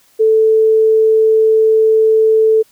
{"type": "tone", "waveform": "sine", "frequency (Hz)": 440, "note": "A4", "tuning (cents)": 0, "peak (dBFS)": -7, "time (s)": [0.19, 2.63], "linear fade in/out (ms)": 20, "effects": ["white hiss -52 dBFS RMS until 2.71 s"]}